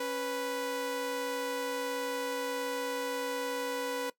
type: tone pair together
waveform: sawtooth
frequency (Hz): 276.3 / 493.9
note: C#4 / B4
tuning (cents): -6 / 0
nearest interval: minor seventh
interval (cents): 1006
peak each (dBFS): -36 / -29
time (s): 0-4.1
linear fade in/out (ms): 5
effects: noise-tail reverb RT60 0.1 s tail -19 dB re dry